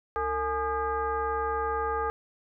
sine tone with frequency modulation, 838 Hz, G#5, 15 cents sharp, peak -26 dBFS, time 0.16-2.1 s, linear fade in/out 0 ms, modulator 385 Hz, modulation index 1.5, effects none

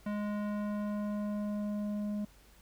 square tone with low-pass filter sweep, 207.7 Hz, G#3, in tune, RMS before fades -35 dBFS, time 0.06-2.25 s, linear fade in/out 5 ms, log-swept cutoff 1900 to 460 Hz, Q 0.84, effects added 50 Hz sine -60 dBFS peak until 2.61 s + pink hiss -62 dBFS RMS until 2.61 s

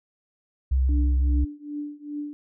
sine tone with vibrato, 65.41 Hz, C2, in tune, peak -18 dBFS, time 0.71-1.45 s, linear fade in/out 10 ms, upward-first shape sine, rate 6 Hz, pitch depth 16 cents each way
sine tone with tremolo, 293.7 Hz, D4, in tune, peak -27 dBFS, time 0.89-2.33 s, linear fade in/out 0 ms, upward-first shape triangle, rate 2.5 Hz, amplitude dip 95%
effects none

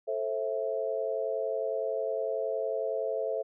sine chord, A minor, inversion none, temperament equal with one note detuned, 440 / 530.9 / 659.3 Hz, A4 / C5 / E5, 0 / +25 / 0 cents, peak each -33 dBFS, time 0.07-3.43 s, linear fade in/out 20 ms, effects none

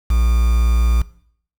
triangle tone with quantisation, 58.27 Hz, A#1, in tune, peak -10 dBFS, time 0.1-1.02 s, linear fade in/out 5 ms, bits 5, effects noise-tail reverb RT60 0.6 s tail -19 dB re dry

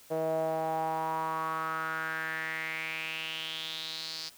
sawtooth tone with band-pass filter sweep, 160 Hz, D#3, 49 cents sharp, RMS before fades -34 dBFS, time 0.1-4.3 s, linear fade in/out 20 ms, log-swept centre 560 to 4800 Hz, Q 5.3, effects white hiss -56 dBFS RMS until 4.37 s

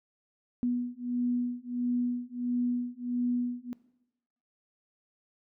sine beating tone pair, 243.7 / 245.2 Hz, B3 / B3, -23 / -12 cents, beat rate 1.5 Hz, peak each -31 dBFS, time 0.63-3.73 s, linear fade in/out 0 ms, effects noise-tail reverb RT60 0.9 s tail -19 dB re dry

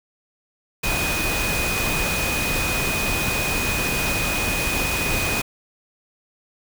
sine tone in noise, 2489 Hz, D#7, in tune, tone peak -25 dBFS, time 0.83-5.42 s, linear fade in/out 10 ms, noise pink, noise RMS -24 dBFS, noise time 0.83-5.42 s, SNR -4 dB, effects none

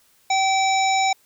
harmonic tone, 770 Hz, G5, 31 cents flat, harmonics 1 / 3 / 5 / 7 / 9, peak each -18 / -24 / -28 / -31 / -29 dBFS, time 0.3-1.13 s, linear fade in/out 5 ms, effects white hiss -59 dBFS RMS until 1.25 s

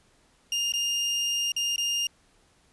30% pulse tone with dropouts, 2818 Hz, F7, 15 cents sharp, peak -22 dBFS, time 0.52-2.07 s, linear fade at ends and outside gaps 2 ms, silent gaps 0.722-0.737 / 1.52-1.564 / 1.761-1.78 s, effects pink hiss -63 dBFS RMS until 2.72 s + resampled to 24000 Hz

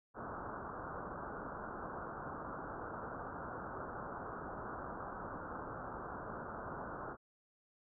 white low-pass noise, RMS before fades -45 dBFS, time 0.14-7.17 s, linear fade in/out 50 ms, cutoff 1500 Hz, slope 96 dB/octave, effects none

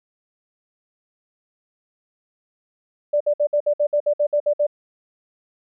sine tone bursts, 588 Hz, D5, 2 cents sharp, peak -15 dBFS, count 12, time 3.13-4.668 s, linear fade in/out 10 ms, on 75 ms, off 58 ms, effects none

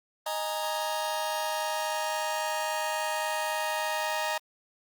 sawtooth chord, D# suspended fourth, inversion none, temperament just, 622.3 / 829.7 / 933.4 Hz, D#5 / G#5 / A#5, 0 / -2 / +2 cents, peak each -29 / -31 / -28 dBFS, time 0.26-4.38 s, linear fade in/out 5 ms, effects Opus 24 kbps

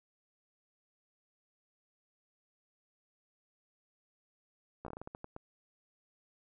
slowing click train, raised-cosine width 1 ms, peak -29 dBFS, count 11, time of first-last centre 4.85-5.364 s, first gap 14 ms, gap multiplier 1.27, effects none

